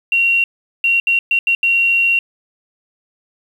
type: tone bursts at uneven times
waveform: sine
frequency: 2747 Hz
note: F7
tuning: 29 cents flat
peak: -11 dBFS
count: 6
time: 0.12-0.44 / 0.84-1 / 1.07-1.19 / 1.31-1.39 / 1.47-1.55 / 1.63-2.19 s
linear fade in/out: 2 ms
effects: 7-bit